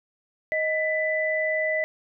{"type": "tone pair together", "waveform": "sine", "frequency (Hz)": [626.7, 1991], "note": ["D#5", "B6"], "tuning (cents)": [12, 14], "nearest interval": "octave + minor sixth", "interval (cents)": 2002, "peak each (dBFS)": -25, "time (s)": [0.52, 1.84], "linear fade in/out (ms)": 0, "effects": []}